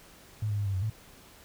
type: tone with pitch steps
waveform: sine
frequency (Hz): 107 / 103.3 / 102.4 / 98.3 / 93.4 / 109.3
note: A2 / G#2 / G#2 / G2 / F#2 / A2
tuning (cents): -48 / -9 / -24 / +5 / +17 / -11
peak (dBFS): -27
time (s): 0.42-0.9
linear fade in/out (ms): 5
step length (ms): 80
effects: pink hiss -54 dBFS RMS until 1.44 s